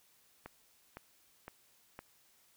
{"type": "click train", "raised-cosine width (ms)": 0.5, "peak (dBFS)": -30, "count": 4, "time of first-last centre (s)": [0.46, 1.991], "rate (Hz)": 1.96, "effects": ["white hiss -68 dBFS RMS until 2.56 s"]}